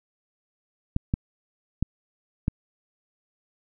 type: clicks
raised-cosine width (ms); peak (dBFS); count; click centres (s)
5; -10; 4; 0.964 / 1.139 / 1.826 / 2.481
effects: none